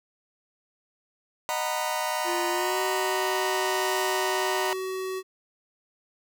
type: chord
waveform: sawtooth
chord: B major seventh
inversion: first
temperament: just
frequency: 617.4 / 740.8 / 926 / 987.8 Hz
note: D#5 / F#5 / A#5 / B5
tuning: -14 / +2 / -12 / 0 cents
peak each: -28 / -29 / -27 / -28 dBFS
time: 1.49-4.73 s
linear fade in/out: 0 ms
type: tone with pitch glide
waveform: square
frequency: 349.2 to 376.4 Hz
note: F4 to F#4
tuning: 0 to +30 cents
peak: -30 dBFS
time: 2.24-5.23 s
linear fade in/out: 50 ms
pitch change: +130 cents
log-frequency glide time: 2.5-2.8 s
effects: none